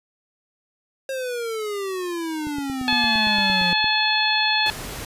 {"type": "exponential sweep", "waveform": "square", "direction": "down", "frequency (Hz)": [540, 174.6], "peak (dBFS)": -26, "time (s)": [1.09, 3.73], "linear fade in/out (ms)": 2}
{"type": "click train", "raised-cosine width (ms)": 3, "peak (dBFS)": -22, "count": 13, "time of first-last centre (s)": [2.47, 3.843], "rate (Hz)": 8.74}
{"type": "harmonic tone", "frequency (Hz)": 860, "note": "A5", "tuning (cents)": -40, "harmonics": [1, 2, 3, 4, 5], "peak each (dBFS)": [-24, -24, -24, -24, -24], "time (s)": [2.88, 4.7], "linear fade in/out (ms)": 0}
{"type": "noise", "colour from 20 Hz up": "pink", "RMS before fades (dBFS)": -33, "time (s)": [4.66, 5.05], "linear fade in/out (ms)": 2}
{"effects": ["resampled to 32000 Hz"]}